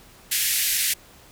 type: band-pass noise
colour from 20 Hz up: white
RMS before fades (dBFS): -23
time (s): 0.31-0.94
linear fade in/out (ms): 10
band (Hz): 1700 to 15000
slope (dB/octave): 48
effects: pink hiss -50 dBFS RMS until 1.31 s